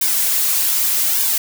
blue noise with flanger, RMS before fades -17 dBFS, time 0.01-1.38 s, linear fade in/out 5 ms, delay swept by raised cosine 1.5 to 6.2 ms, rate 0.83 Hz, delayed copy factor -0.85, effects none

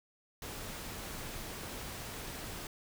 pink noise, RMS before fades -43 dBFS, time 0.42-2.67 s, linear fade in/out 2 ms, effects none

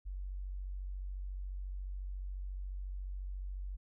sine tone, 47.08 Hz, F#1, 31 cents sharp, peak -38 dBFS, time 0.05-3.77 s, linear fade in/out 20 ms, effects none

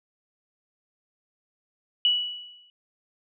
sine tone with exponential decay, 2943 Hz, F#7, 10 cents flat, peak -16 dBFS, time 2.05-2.7 s, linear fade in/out 1 ms, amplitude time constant 140 ms, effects none

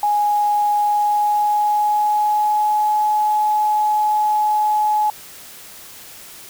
sine tone with pitch glide, 830.6 to 847.1 Hz, G#5 to G#5, 0 to +34 cents, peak -14 dBFS, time 0.03-5.1 s, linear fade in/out 2 ms, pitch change +34 cents, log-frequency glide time 0.79-2.97 s, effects white hiss -39 dBFS RMS until 6.49 s

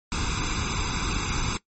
pink noise with comb filter, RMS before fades -27 dBFS, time 0.12-1.57 s, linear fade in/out 0 ms, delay 0.81 ms, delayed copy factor +0.85, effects noise-tail reverb RT60 0.1 s tail -18 dB re dry + MP3 32 kbps

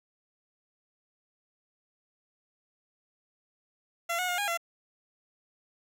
15% pulse tone with pitch steps, 681 / 728 / 713 / 816 / 680 Hz, F5 / F#5 / F5 / G#5 / F5, -44 / -28 / +36 / -31 / -46 cents, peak -22 dBFS, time 4.09-4.575 s, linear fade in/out 10 ms, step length 97 ms, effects none

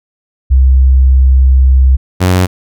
sine / sawtooth tone pair in turn, 65.41 / 91.55 Hz, C2 / F#2, 0 / -18 cents, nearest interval tritone, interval 582 cents, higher second, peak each -3 dBFS, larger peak neither, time 0.5-1.97 / 2.2-2.47 s, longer first, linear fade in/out 20 ms, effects none

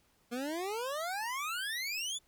25% pulse exponential sweep, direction up, 233.1 to 3555 Hz, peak -31 dBFS, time 0.31-2.19 s, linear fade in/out 20 ms, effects pink hiss -70 dBFS RMS until 2.27 s

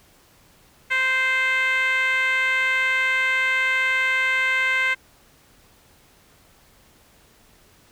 10% pulse tone with band-pass filter, 521 Hz, C5, 7 cents flat, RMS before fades -21 dBFS, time 0.9-4.95 s, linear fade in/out 20 ms, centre 1900 Hz, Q 3.5, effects pink hiss -55 dBFS RMS until 7.91 s

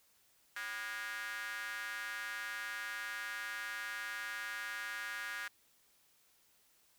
square tone with high-pass filter, 110 Hz, A2, in tune, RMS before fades -42 dBFS, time 0.56-5.48 s, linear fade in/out 5 ms, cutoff 1600 Hz, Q 4.6, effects white hiss -70 dBFS RMS until 6.98 s

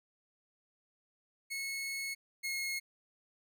sawtooth tone pair in turn, 2189 / 2163 Hz, C#7 / C#7, -22 / -43 cents, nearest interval unison, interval 21 cents, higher first, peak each -33 / -31 dBFS, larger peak second, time 1.5-2.15 / 2.43-2.8 s, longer first, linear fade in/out 20 ms, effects none

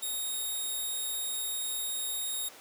5% pulse tone, 3729 Hz, A#7, in tune, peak -24 dBFS, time 0.02-2.49 s, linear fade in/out 10 ms, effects pink hiss -50 dBFS RMS until 2.6 s + high-pass 400 Hz 12 dB/octave

